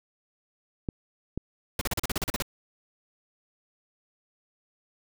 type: clicks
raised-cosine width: 3 ms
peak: -16 / -17 dBFS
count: 2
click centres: 0.888 / 1.376 s
type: noise bursts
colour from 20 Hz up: pink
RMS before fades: -28 dBFS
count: 11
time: 1.79-2.423 s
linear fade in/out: 2 ms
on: 23 ms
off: 38 ms
effects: none